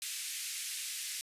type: band-pass noise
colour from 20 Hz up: white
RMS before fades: -40 dBFS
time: 0.02-1.21 s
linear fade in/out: 0 ms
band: 2000 to 11000 Hz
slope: 24 dB/octave
effects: resampled to 32000 Hz